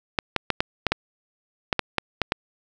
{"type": "clicks", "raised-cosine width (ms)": 0.3, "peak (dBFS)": -4, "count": 11, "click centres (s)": [0.188, 0.363, 0.503, 0.605, 0.867, 0.92, 1.728, 1.793, 1.983, 2.217, 2.321], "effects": []}